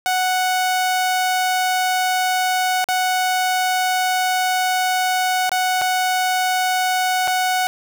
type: tone with dropouts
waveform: sawtooth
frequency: 740 Hz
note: F#5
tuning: in tune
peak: -13 dBFS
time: 0.06-7.67 s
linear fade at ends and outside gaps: 0 ms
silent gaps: 2.842-2.887 / 5.494-5.517 / 5.814-5.818 / 7.275-7.279 s
effects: none